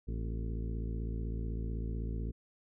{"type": "harmonic tone with a mistuned harmonic", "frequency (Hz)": 55.9, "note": "A1", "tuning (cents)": 28, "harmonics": [1, 2, 3, 4, 5, 6, 7, 8], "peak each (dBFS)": [-35, -41, -45, -47, -49, -51, -52, -53], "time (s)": [0.07, 2.32], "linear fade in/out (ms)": 20, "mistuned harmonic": 5, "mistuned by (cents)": -81, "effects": []}